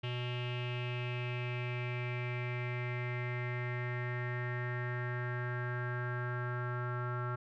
square tone with low-pass filter sweep, 122.9 Hz, B2, 8 cents flat, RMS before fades -37 dBFS, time 0.03-7.36 s, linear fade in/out 10 ms, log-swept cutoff 2900 to 1400 Hz, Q 6.1, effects none

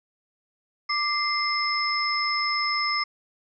sine tone cluster, 1178 / 2086 / 5220 Hz, D6 / C7 / E8, +5 / -6 / -18 cents, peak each -27 dBFS, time 0.89-3.04 s, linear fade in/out 10 ms, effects none

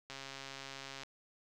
click train, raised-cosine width 0.2 ms, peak -28 dBFS, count 128, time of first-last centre 0.1-1.034 s, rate 136 Hz, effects none

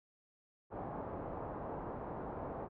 white low-pass noise, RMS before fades -43 dBFS, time 0.7-2.69 s, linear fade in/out 50 ms, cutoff 920 Hz, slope 24 dB/octave, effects none

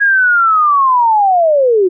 sine linear sweep, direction down, 1658 to 349.2 Hz, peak -7 dBFS, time 0-1.89 s, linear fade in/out 20 ms, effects none

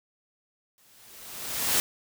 white noise with exponential growth, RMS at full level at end -22 dBFS, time 0.78-1.8 s, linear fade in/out 0 ms, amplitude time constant 220 ms, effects none

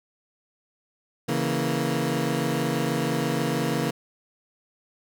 20% pulse chord, A# diminished, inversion first, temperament equal, 138.59 / 164.81 / 233.1 Hz, C#3 / E3 / A#3, 0 / 0 / 0 cents, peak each -23 dBFS, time 1.28-3.91 s, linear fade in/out 10 ms, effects none

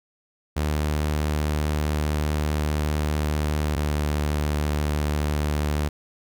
sawtooth tone pair in turn, 75.4 / 74.49 Hz, D2 / D2, +46 / +25 cents, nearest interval unison, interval 21 cents, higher first, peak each -18 dBFS, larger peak neither, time 0.56-3.76 / 3.76-5.89 s, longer first, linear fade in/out 10 ms, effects none

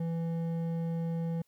sine tone with hard clipping, 166.2 Hz, E3, 15 cents sharp, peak -32 dBFS, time 0-1.42 s, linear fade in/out 5 ms, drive 8 dB, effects white hiss -74 dBFS RMS until 1.47 s

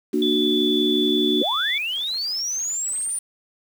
sine chord, Bb augmented, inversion none, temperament equal with one note detuned, 233.1 / 298.5 / 370 Hz, Bb3 / D4 / F#4, 0 / +28 / 0 cents, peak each -24 / -22 / -22 dBFS, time 0.13-1.43 s, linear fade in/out 10 ms
sine tone, 3462 Hz, A7, 29 cents flat, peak -22 dBFS, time 0.22-1.78 s, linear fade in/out 2 ms
sine linear sweep, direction up, 440 to 9397 Hz, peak -23 dBFS, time 1.41-3.19 s, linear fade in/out 5 ms
effects 7-bit

